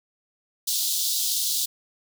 pink high-pass noise, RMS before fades -25 dBFS, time 0.67-1.66 s, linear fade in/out 10 ms, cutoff 3500 Hz, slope 48 dB/octave, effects none

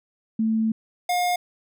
sine / square tone pair in turn, 221.6 / 713.6 Hz, A3 / F5, +13 / +37 cents, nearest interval octave + minor sixth, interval 2024 cents, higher second, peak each -19 / -21 dBFS, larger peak first, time 0.39-0.72 / 1.09-1.36 s, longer first, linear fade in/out 5 ms, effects none

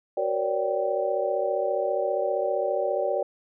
sine tone cluster, 374.6 / 471 / 547 / 582 / 778 Hz, F#4 / A#4 / C#5 / D5 / G5, +21 / +18 / -23 / -16 / -13 cents, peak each -32 / -30 / -31 / -26 / -32 dBFS, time 0.17-3.23 s, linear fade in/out 5 ms, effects none

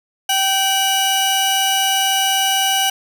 sawtooth tone pair together, 775.6 / 2931 Hz, G5 / F#7, -19 / -17 cents, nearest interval octave + major seventh, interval 2302 cents, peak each -14 dBFS, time 0.29-2.9 s, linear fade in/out 5 ms, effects none

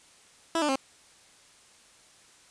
15% pulse tone with pitch steps, 329.6 / 297.1 / 267.7 Hz, E4 / D4 / C4, 0 / +20 / +40 cents, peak -18 dBFS, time 0.55-0.757 s, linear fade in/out 2 ms, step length 69 ms, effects white hiss -57 dBFS RMS until 2.5 s + resampled to 22050 Hz

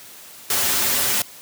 white noise with comb filter, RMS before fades -20 dBFS, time 0.5-1.22 s, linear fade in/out 2 ms, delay 6.3 ms, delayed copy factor -0.6, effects white hiss -42 dBFS RMS until 1.41 s + high-pass 80 Hz 12 dB/octave

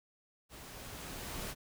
pink noise with level ramp, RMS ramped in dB -51 to -40 dBFS, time 0.49-1.55 s, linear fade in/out 50 ms, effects none

